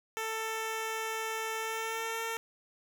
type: tone with pitch glide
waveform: 10% pulse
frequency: 443.9 to 453.2 Hz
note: A4 to A#4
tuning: +15 to -49 cents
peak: -25 dBFS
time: 0.17-2.37 s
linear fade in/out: 0 ms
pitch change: +36 cents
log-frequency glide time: 1.58-2.22 s
effects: none